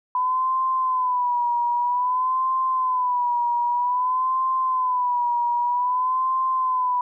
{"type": "tone with vibrato", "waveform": "sine", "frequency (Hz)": 999, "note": "B5", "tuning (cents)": 20, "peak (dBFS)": -19, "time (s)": [0.15, 7.01], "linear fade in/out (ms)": 2, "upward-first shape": "sine", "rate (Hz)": 0.52, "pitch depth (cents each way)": 76, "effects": []}